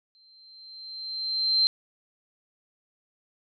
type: tone with exponential growth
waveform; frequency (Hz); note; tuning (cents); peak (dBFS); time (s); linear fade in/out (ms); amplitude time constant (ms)
sine; 4127; C8; -25; -17; 0.15-1.67; 0; 330
effects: none